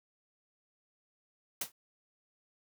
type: noise with exponential decay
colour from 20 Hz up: white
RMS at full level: -30 dBFS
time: 1.61-1.72 s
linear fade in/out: 5 ms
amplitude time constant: 23 ms
effects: none